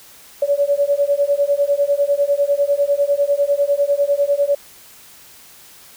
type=beating tone pair; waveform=sine; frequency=564 / 574 Hz; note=C#5 / D5; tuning=+30 / -40 cents; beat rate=10 Hz; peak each=-17 dBFS; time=0.42-4.55 s; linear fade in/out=5 ms; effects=white hiss -44 dBFS RMS until 5.96 s